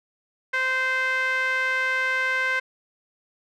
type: tone with band-pass filter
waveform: sawtooth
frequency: 519 Hz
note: C5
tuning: 14 cents flat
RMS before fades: -24 dBFS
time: 0.53-2.6 s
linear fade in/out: 10 ms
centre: 1800 Hz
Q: 7.5
effects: none